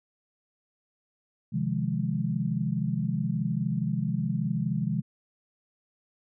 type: chord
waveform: sine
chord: F minor seventh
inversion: second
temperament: equal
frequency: 130.81 / 155.56 / 174.61 / 207.7 Hz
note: C3 / Eb3 / F3 / Ab3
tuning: 0 / 0 / 0 / 0 cents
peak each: -31 dBFS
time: 1.52-5.02 s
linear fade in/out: 20 ms
effects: none